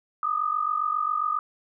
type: tone pair together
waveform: sine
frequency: 1206 / 1253.4 Hz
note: D6 / D#6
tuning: +46 / +12 cents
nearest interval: minor second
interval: 66 cents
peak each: -26 dBFS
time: 0.23-1.39 s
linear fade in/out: 2 ms
effects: none